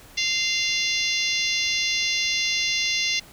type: harmonic tone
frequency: 694 Hz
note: F5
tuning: 11 cents flat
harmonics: 3 / 4 / 5 / 6 / 7 / 8 / 9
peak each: -27 / -28 / -29 / -30 / -30 / -31 / -32 dBFS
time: 0.17-3.2 s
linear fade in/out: 10 ms
effects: pink hiss -48 dBFS RMS until 3.32 s